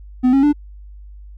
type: tone with pitch steps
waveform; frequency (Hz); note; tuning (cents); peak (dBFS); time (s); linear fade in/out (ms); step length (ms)
triangle; 252.9 / 272.6 / 293.9; B3 / C#4 / D4; +41 / -29 / +1; -8; 0.23-0.53; 20; 100
effects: added 50 Hz sine -35 dBFS peak until 1.37 s